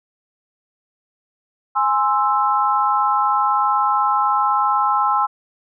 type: chord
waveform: sine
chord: Ab augmented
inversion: none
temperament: equal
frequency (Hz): 830.6 / 1046.5 / 1318.5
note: Ab5 / C6 / E6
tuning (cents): 0 / 0 / 0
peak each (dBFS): -19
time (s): 1.75-5.27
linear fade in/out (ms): 20
effects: none